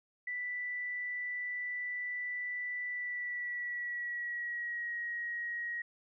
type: tone with pitch glide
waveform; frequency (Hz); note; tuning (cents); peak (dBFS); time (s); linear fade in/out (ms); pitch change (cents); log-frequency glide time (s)
sine; 1975.5 to 1892.8; B6 to A#6; 0 to +26; -35; 0.27-5.82; 5; -74; 2.87-4.93
effects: none